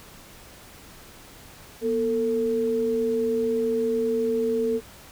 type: tone pair together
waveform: sine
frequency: 240.7 / 450 Hz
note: B3 / A4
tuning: -44 / +39 cents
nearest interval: major seventh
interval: 1083 cents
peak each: -28 / -22 dBFS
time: 1.81-4.81 s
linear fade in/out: 50 ms
effects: pink hiss -47 dBFS RMS until 5.11 s